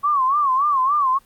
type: tone with vibrato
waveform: sine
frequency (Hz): 1108.7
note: C#6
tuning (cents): 0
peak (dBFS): -15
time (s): 0.03-1.19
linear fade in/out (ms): 20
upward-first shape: sine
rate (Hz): 3.5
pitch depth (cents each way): 140
effects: pink hiss -55 dBFS RMS until 1.25 s + Opus 32 kbps